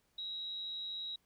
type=tone with amplitude modulation; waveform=sine; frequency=3844 Hz; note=B7; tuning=48 cents flat; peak=-37 dBFS; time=0.18-1.16 s; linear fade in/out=5 ms; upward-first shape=sine; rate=203 Hz; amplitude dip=40%; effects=pink hiss -75 dBFS RMS until 1.25 s